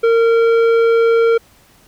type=tone with tanh clipping; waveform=sine; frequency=459.4 Hz; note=A#4; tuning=25 cents flat; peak=-11 dBFS; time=0.03-1.38 s; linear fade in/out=10 ms; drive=11 dB; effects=pink hiss -50 dBFS RMS until 1.87 s